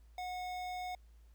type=tone with notch filter; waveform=square; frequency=729 Hz; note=F#5; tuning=26 cents flat; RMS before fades=-41 dBFS; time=0.18-0.95 s; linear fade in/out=2 ms; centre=11000 Hz; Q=0.56; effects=added 56 Hz sine -57 dBFS peak until 1.34 s + pink hiss -75 dBFS RMS until 1.34 s